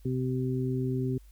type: harmonic tone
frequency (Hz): 128.6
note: C3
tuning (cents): -30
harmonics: 1 / 2 / 3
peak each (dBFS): -29 / -32 / -34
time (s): 0.05-1.18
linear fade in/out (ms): 5
effects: added 50 Hz sine -50 dBFS peak until 1.31 s + white hiss -66 dBFS RMS until 1.31 s